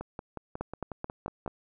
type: two click trains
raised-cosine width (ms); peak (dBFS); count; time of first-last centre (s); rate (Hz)
1; -19 / -23; 5 / 9; 0.61-1.478 / 0.01-1.462; 4.61 / 5.51
effects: none